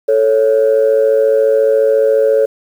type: tone pair together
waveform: sine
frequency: 440 / 554.3 Hz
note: A4 / C#5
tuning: 0 / 0 cents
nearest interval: major third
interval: 400 cents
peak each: -10 / -10 dBFS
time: 0.08-2.46 s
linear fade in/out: 10 ms
effects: tanh soft clip ceiling -3 dBFS + 7-bit